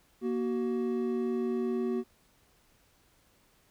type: tone pair together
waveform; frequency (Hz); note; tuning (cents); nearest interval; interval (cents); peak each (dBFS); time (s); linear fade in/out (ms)
triangle; 237.3 / 375.3; A#3 / F#4; +31 / +25; minor sixth; 794; -29 / -29; 0.21-2.04; 50
effects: pink hiss -66 dBFS RMS until 3.7 s